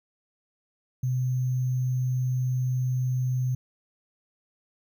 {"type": "tone with sample-and-hold", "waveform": "sine", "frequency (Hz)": 126.9, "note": "B2", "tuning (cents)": 47, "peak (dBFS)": -23, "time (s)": [1.03, 3.55], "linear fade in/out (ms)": 5, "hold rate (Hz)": 6300, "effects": []}